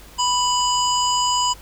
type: harmonic tone with a mistuned harmonic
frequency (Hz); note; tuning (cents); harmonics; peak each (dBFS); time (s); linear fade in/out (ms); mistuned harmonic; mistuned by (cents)
990; B5; +4; 1 / 3 / 5 / 7 / 8; -19 / -24 / -26 / -27 / -28; 0.18-1.54; 20; 8; -72
effects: added 50 Hz sine -43 dBFS peak until 1.61 s + pink hiss -45 dBFS RMS until 1.61 s